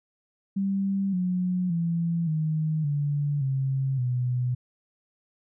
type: tone with pitch steps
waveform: sine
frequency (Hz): 195.6 / 181.45 / 168.32 / 156.15 / 144.85 / 134.37 / 124.65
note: G3 / F#3 / E3 / D#3 / D3 / C3 / B2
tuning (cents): -4 / -34 / +36 / +7 / -24 / +46 / +16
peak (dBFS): -23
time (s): 0.56-4.55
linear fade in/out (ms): 10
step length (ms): 570
effects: none